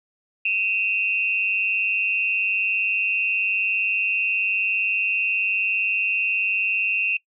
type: tone pair together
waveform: sine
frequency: 2529 / 2730 Hz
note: D#7 / F7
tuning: +28 / -40 cents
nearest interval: minor second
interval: 132 cents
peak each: -22 dBFS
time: 0.45-7.17 s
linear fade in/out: 5 ms
effects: noise-tail reverb RT60 0.1 s tail -22 dB re dry